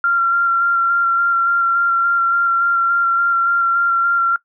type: tone with vibrato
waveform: sine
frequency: 1377 Hz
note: F6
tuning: 25 cents flat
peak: -12 dBFS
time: 0.04-4.36 s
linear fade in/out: 2 ms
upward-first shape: square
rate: 3.5 Hz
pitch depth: 12 cents each way
effects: noise-tail reverb RT60 0.1 s tail -20 dB re dry